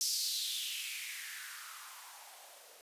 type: noise with band-pass filter sweep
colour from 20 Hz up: violet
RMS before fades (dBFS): -41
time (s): 0.01-2.81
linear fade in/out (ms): 0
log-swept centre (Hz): 5400 to 490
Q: 3.9
effects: resampled to 32000 Hz